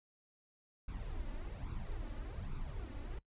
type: noise with flanger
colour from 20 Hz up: brown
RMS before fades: -42 dBFS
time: 0.88-3.19 s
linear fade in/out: 5 ms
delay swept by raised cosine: 0.8 to 3.5 ms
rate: 1.2 Hz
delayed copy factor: +0.65
effects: noise-tail reverb RT60 0.1 s tail -20 dB re dry + resampled to 8000 Hz